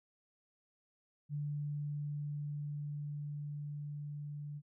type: tone with level ramp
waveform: sine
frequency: 146.6 Hz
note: D3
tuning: 3 cents flat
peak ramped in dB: -35 to -41 dBFS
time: 1.29-4.62 s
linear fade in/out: 50 ms
effects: none